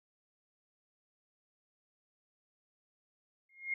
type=tone with exponential growth; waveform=sine; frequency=2138 Hz; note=C7; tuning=37 cents sharp; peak=-29 dBFS; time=3.49-3.74 s; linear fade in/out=5 ms; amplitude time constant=53 ms; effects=none